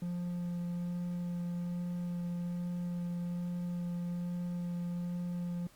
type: tone with vibrato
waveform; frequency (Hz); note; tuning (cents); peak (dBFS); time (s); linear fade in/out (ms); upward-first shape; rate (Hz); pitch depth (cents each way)
triangle; 175; F3; +4; -32; 0.02-5.67; 2; sine; 1.2; 8
effects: pink hiss -62 dBFS RMS until 5.75 s + Opus 48 kbps